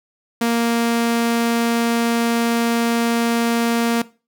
sawtooth tone, 233.1 Hz, A#3, in tune, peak -12 dBFS, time 0.41-4.02 s, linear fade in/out 5 ms, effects noise-tail reverb RT60 0.3 s tail -18 dB re dry

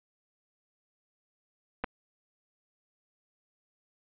clicks, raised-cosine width 0.5 ms, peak -17 dBFS, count 2, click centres 1.839 / 1.843 s, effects resampled to 8000 Hz

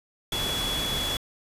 sine tone in noise, 3382 Hz, G#7, 31 cents sharp, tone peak -28 dBFS, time 0.32-1.17 s, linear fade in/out 2 ms, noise pink, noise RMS -31 dBFS, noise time 0.32-1.17 s, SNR 0 dB, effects resampled to 32000 Hz

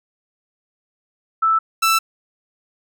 sine / sawtooth tone pair in turn, 1318.5 / 1326.1 Hz, E6 / E6, 0 / +10 cents, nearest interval unison, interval 10 cents, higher second, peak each -13 / -10 dBFS, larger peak second, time 1.42-1.59 / 1.82-1.99 s, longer neither, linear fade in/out 10 ms, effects none

